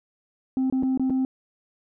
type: tone with dropouts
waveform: sine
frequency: 261.6 Hz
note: C4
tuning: in tune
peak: -18 dBFS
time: 0.57-1.25 s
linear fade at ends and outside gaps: 1 ms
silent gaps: 0.7-0.725 / 0.826-0.833 / 0.975-0.996 / 1.098-1.104 s
effects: tanh soft clip ceiling -19 dBFS